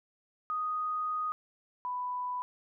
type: tone pair in turn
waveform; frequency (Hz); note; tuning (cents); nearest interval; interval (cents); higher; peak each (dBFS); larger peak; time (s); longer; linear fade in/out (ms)
sine; 1244 / 992.5; D#6 / B5; -1 / +8; major third; 391; first; -30 / -32; first; 0.5-1.32 / 1.85-2.42; first; 0
effects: none